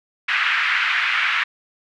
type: band-pass noise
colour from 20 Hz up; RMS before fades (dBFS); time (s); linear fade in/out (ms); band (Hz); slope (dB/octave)
white; -20; 0.28-1.44; 10; 1400 to 2400; 24
effects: none